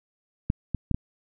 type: clicks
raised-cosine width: 5 ms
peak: -10 / -14 / -12 / -13 dBFS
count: 4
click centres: 0.501 / 0.747 / 0.913 / 0.945 s
effects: none